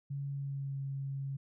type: tone with pitch glide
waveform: sine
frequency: 140 to 137.12 Hz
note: C#3 to C#3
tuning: +18 to -18 cents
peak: -35 dBFS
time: 0.1-1.37 s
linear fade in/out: 10 ms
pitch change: -36 cents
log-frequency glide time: 0.28-0.8 s
effects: none